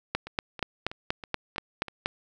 two click trains, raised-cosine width 0.3 ms, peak -10 / -23 dBFS, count 9 / 6, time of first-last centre 0.15-2.059 / 0.27-1.883 s, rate 4.19 / 3.1 Hz, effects none

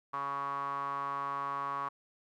sawtooth tone with band-pass filter, 140 Hz, C#3, 18 cents sharp, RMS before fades -36 dBFS, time 0.13-1.89 s, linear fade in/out 10 ms, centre 1100 Hz, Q 9.5, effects none

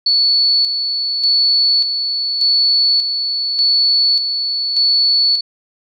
sine tone with tremolo, 4435 Hz, C#8, in tune, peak -10 dBFS, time 0.06-5.41 s, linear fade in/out 5 ms, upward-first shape square, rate 0.85 Hz, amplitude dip 50%, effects none

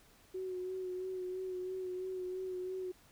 sine tone with vibrato, 370 Hz, F#4, in tune, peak -37 dBFS, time 0.34-2.92 s, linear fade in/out 10 ms, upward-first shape sine, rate 3 Hz, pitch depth 28 cents each way, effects pink hiss -64 dBFS RMS until 3.11 s

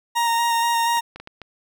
40% pulse tone with vibrato, 932 Hz, A#5, 1 cent flat, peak -17 dBFS, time 0.15-1.01 s, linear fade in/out 20 ms, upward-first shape square, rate 4.2 Hz, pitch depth 12 cents each way
clicks, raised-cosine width 0.3 ms, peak -21 dBFS, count 5, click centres 0.972 / 1.16 / 1.2 / 1.274 / 1.417 s
effects none

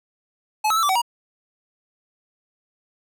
square tone with pitch steps, 857 / 1296 / 1327 / 1165 / 758 / 951 Hz, A5 / E6 / E6 / D6 / F#5 / A#5, -46 / -30 / +11 / -14 / +42 / +34 cents, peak -18 dBFS, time 0.64-1.018 s, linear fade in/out 10 ms, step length 63 ms, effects none

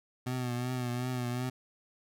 25% pulse tone with vibrato, 124.4 Hz, B2, 13 cents sharp, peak -28 dBFS, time 0.26-1.5 s, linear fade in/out 10 ms, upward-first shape triangle, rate 2.7 Hz, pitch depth 53 cents each way, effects none

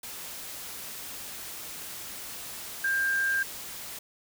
sine tone in noise, 1594 Hz, G6, 28 cents sharp, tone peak -24 dBFS, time 2.84-3.43 s, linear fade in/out 5 ms, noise white, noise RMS -40 dBFS, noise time 0.03-3.99 s, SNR +13 dB, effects none

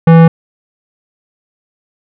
sine tone with tanh clipping, 164.81 Hz, E3, in tune, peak -3 dBFS, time 0.07-0.28 s, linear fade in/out 5 ms, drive 18 dB, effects none

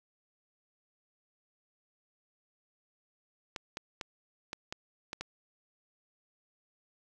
clicks, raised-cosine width 0.2 ms, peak -20 dBFS, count 7, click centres 3.562 / 3.771 / 4.012 / 4.531 / 4.725 / 5.131 / 5.21 s, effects none

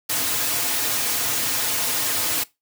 white noise with comb filter, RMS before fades -23 dBFS, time 0.09-2.44 s, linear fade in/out 10 ms, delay 5.2 ms, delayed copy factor -0.8, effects noise-tail reverb RT60 0.2 s tail -20 dB re dry + high-pass 100 Hz 12 dB/octave

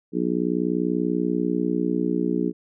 harmonic tone, 60.2 Hz, B1, 44 cents flat, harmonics 3 / 4 / 5 / 6 / 7, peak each -27 / -27 / -25 / -29 / -29 dBFS, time 0.12-2.53 s, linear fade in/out 50 ms, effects none

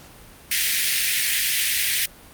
pink high-pass noise, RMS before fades -21 dBFS, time 0.51-2.06 s, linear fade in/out 5 ms, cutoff 1800 Hz, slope 48 dB/octave, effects pink hiss -46 dBFS RMS until 2.33 s + Opus 48 kbps

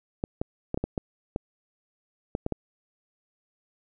clicks, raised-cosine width 2 ms, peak -14 dBFS, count 10, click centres 0.239 / 0.415 / 0.744 / 0.775 / 0.84 / 0.978 / 1.361 / 2.351 / 2.464 / 2.523 s, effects none

